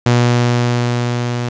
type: tone with level ramp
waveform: sawtooth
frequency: 121.1 Hz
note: B2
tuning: 34 cents flat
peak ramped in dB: -5 to -14 dBFS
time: 0.06-1.49 s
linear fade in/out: 5 ms
effects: resampled to 16000 Hz + 7-bit